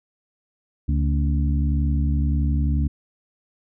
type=harmonic tone with a mistuned harmonic; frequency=71.5 Hz; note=D2; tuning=46 cents flat; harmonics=1 / 2 / 3 / 4; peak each=-19 / -25 / -29 / -31 dBFS; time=0.88-2.88 s; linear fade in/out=10 ms; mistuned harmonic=3; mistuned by=+76 cents; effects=none